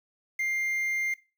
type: tone with quantisation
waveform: triangle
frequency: 2100 Hz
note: C7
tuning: 6 cents sharp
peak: -25 dBFS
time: 0.39-1.14 s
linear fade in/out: 5 ms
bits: 8
effects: noise-tail reverb RT60 0.3 s tail -19 dB re dry